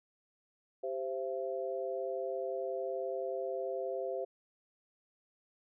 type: chord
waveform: sine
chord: C major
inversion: second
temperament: equal with one note detuned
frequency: 392 / 523.3 / 673.5 Hz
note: G4 / C5 / E5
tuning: 0 / 0 / +37 cents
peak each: -39 / -37 / -40 dBFS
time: 0.83-4.25 s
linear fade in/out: 10 ms
effects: none